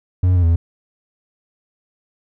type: tone with pitch steps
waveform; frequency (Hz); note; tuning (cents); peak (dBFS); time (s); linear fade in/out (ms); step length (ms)
triangle; 90.7 / 91.4 / 88.5 / 83.1 / 84; F#2 / F#2 / F2 / E2 / E2; -34 / -21 / +23 / +15 / +33; -9; 0.23-0.56; 5; 66
effects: none